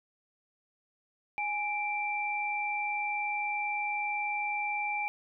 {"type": "tone pair together", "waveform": "sine", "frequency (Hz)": [830.6, 2349], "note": ["G#5", "D7"], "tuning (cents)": [0, 0], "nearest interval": "octave + tritone", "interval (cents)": 1800, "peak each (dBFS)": [-33, -32], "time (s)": [1.38, 5.08], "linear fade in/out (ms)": 0, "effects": []}